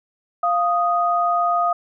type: tone pair together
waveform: sine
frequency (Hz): 697 / 1243.7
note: F5 / D#6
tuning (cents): -4 / -1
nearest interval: minor seventh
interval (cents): 1003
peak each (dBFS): -19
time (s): 0.43-1.73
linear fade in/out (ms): 5
effects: none